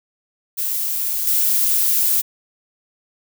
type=noise with level steps; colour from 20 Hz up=violet; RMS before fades=-22 / -17 dBFS; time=0.57-2.22 s; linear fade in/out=20 ms; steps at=1.27 s; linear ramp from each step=2 ms; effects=none